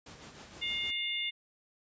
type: noise with tremolo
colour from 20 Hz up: pink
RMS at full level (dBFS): -48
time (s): 0.06-0.91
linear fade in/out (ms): 5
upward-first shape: sine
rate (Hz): 6.4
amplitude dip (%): 45
type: harmonic tone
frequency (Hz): 709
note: F5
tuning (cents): +26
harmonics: 3 / 4 / 5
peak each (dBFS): -36 / -36 / -36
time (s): 0.61-1.31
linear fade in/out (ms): 20
effects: high-pass 60 Hz 12 dB/octave + resampled to 16000 Hz